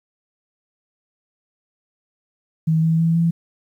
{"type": "tone with pitch steps", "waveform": "sine", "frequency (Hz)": [160, 162.42, 164.88, 167.37], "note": ["D#3", "E3", "E3", "E3"], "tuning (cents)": [49, -25, 1, 27], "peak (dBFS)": -14, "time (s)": [2.67, 3.31], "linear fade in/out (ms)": 10, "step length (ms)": 160, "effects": ["9-bit"]}